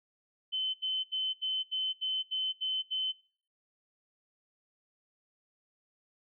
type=tone bursts; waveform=sine; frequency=3056 Hz; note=G7; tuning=45 cents flat; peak=-30 dBFS; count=9; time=0.52-3.124 s; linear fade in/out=20 ms; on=220 ms; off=78 ms; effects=noise-tail reverb RT60 0.5 s tail -21 dB re dry